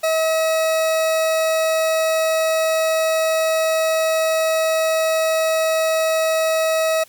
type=tone; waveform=40% pulse; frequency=641 Hz; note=E5; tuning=49 cents flat; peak=-15 dBFS; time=0.03-7.04 s; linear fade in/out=10 ms; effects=white hiss -49 dBFS RMS until 7.08 s + MP3 96 kbps